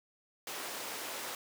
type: high-pass noise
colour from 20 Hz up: pink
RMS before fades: -41 dBFS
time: 0.47-1.35 s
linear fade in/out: 2 ms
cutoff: 440 Hz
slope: 12 dB/octave
effects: none